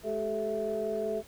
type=tone cluster; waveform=sine; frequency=212.3 / 391 / 436.3 / 659 Hz; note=G#3 / G4 / A4 / E5; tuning=+38 / -4 / -15 / -1 cents; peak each=-39 / -36 / -32 / -33 dBFS; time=0.03-1.23 s; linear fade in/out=50 ms; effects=tanh soft clip ceiling -20 dBFS + pink hiss -54 dBFS RMS until 1.27 s